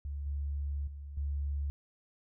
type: tone with level steps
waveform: sine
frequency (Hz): 71.3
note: C#2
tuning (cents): +49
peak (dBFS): -35 / -32 / -41 / -31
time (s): 0.05-1.7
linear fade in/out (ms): 0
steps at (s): 0.26 / 0.87 / 1.17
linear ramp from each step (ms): 5
effects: none